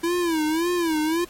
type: tone with vibrato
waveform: square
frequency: 329.6 Hz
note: E4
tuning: in tune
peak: -21 dBFS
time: 0.03-1.25 s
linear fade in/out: 10 ms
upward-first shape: sine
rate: 1.8 Hz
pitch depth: 130 cents each way
effects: pink hiss -47 dBFS RMS until 1.29 s + MP3 64 kbps